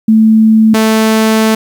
sine / sawtooth tone pair in turn, 220 / 220 Hz, A3 / A3, 0 / 0 cents, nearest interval unison, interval 0 cents, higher neither, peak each -3 dBFS, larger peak neither, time 0.08-0.74 / 0.74-1.55 s, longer second, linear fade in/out 5 ms, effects 7-bit

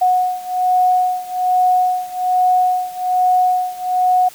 sine beating tone pair, 732 / 733.2 Hz, F#5 / F#5, -19 / -16 cents, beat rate 1.2 Hz, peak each -15 / -17 dBFS, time 0.01-4.29 s, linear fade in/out 10 ms, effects white hiss -41 dBFS RMS until 4.34 s

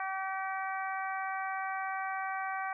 harmonic tone, 383.3 Hz, G4, 39 cents flat, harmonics 2 / 3 / 4 / 5 / 6, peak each -36 / -39 / -40 / -43 / -45 dBFS, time 0-2.73 s, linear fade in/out 2 ms, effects none

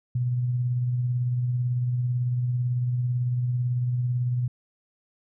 sine tone with tremolo, 123.47 Hz, B2, in tune, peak -21 dBFS, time 0.15-4.48 s, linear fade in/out 5 ms, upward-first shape sine, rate 18 Hz, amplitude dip 30%, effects none

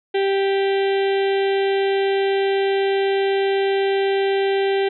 harmonic tone, 392 Hz, G4, in tune, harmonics 1 / 2 / 4 / 5 / 6 / 7 / 8 / 9 / 10, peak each -17 / -26 / -32 / -33 / -35 / -37 / -34 / -40 / -41 dBFS, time 0.14-4.89 s, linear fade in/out 10 ms, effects none

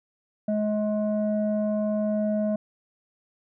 sine tone pair together, 211.7 / 634 Hz, G#3 / D#5, +33 / +32 cents, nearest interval octave + perfect fifth, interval 1899 cents, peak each -23 / -25 dBFS, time 0.48-2.56 s, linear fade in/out 5 ms, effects tanh soft clip ceiling -18 dBFS

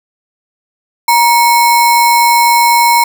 sine tone with sample-and-hold, 944 Hz, A#5, 22 cents sharp, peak -5 dBFS, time 1.08-3.04 s, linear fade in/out 5 ms, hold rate 3150 Hz, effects none

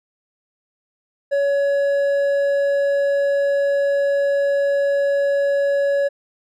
sine tone with hard clipping, 562 Hz, C#5, 24 cents sharp, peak -17 dBFS, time 1.31-6.09 s, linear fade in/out 20 ms, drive 5 dB, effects none

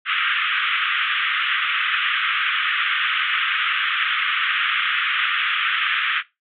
pink band-pass noise, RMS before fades -21 dBFS, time 0.05-6.23 s, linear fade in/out 50 ms, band 1200 to 3400 Hz, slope 96 dB/octave, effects noise-tail reverb RT60 0.2 s tail -17 dB re dry + MP3 64 kbps

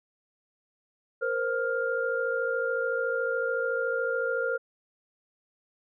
sine tone cluster, 468.2 / 522 / 1404 Hz, A#4 / C5 / F6, +8 / -4 / +9 cents, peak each -30 dBFS, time 1.21-4.58 s, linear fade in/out 20 ms, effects none

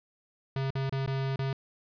square tone with dropouts, 134.9 Hz, C#3, 47 cents flat, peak -29 dBFS, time 0.56-1.53 s, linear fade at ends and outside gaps 2 ms, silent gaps 0.705-0.753 / 0.895-0.924 / 1.062-1.075 / 1.36-1.391 s, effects resampled to 11025 Hz + 11-bit

